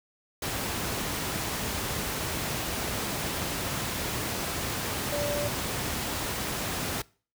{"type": "tone in noise", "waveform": "sine", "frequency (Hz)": 582, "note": "D5", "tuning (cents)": -16, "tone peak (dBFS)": -29, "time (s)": [5.12, 5.48], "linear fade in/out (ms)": 5, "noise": "pink", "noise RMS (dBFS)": -31, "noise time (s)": [0.42, 7.02], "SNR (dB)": -1, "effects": ["noise-tail reverb RT60 0.4 s tail -23 dB re dry", "high-pass 60 Hz 12 dB/octave"]}